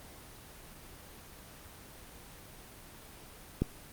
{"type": "click", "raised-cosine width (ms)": 3, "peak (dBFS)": -14, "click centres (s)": 3.62, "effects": ["pink hiss -51 dBFS RMS until 3.92 s", "Opus 24 kbps"]}